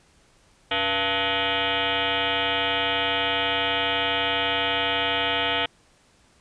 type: tone with frequency modulation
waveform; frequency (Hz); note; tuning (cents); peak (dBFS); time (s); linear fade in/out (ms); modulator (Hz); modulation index
sine; 1884; A#6; +18; -21; 0.71-5.66; 5; 200; 7.4
effects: pink hiss -59 dBFS RMS until 6.4 s + resampled to 22050 Hz